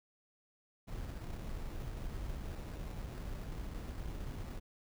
brown noise with sample-and-hold, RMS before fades -42 dBFS, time 0.87-4.6 s, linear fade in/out 20 ms, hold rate 3150 Hz, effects none

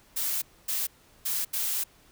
blue noise bursts at uneven times, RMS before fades -29 dBFS, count 4, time 0.16-0.42 / 0.68-0.87 / 1.25-1.45 / 1.53-1.84 s, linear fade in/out 10 ms, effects pink hiss -59 dBFS RMS until 2.11 s

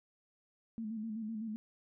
sine tone with vibrato, 220 Hz, A3, in tune, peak -37 dBFS, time 0.78-1.56 s, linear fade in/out 0 ms, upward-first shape square, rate 7.9 Hz, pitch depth 53 cents each way, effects none

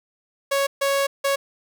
sawtooth tone bursts at uneven times, 554.4 Hz, C#5, in tune, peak -15 dBFS, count 3, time 0.51-0.67 / 0.81-1.07 / 1.24-1.36 s, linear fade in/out 10 ms, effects none

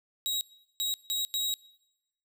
sawtooth tone bursts at uneven times, 3822 Hz, A#7, 43 cents sharp, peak -25 dBFS, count 4, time 0.26-0.41 / 0.8-0.94 / 1.1-1.25 / 1.34-1.54 s, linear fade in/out 0 ms, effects noise-tail reverb RT60 0.9 s tail -22 dB re dry

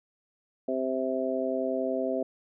harmonic tone, 130.81 Hz, C3, in tune, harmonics 2 / 3 / 4 / 5, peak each -32 / -33 / -32 / -31 dBFS, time 0.68-2.23 s, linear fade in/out 5 ms, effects none

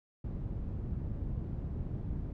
white low-pass noise, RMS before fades -37 dBFS, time 0.24-2.33 s, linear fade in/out 5 ms, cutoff 120 Hz, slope 12 dB/octave, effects none

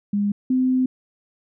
sine tone pair in turn, 203.8 / 256.8 Hz, G#3 / C4, -32 / -32 cents, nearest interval major third, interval 400 cents, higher second, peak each -18 / -16 dBFS, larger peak second, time 0.13-0.32 / 0.5-0.86 s, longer second, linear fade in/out 5 ms, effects none

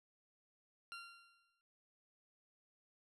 20% pulse tone with exponential decay, 1382 Hz, F6, 19 cents flat, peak -40 dBFS, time 0.92-1.61 s, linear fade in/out 0 ms, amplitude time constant 150 ms, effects low-pass 8000 Hz 12 dB/octave

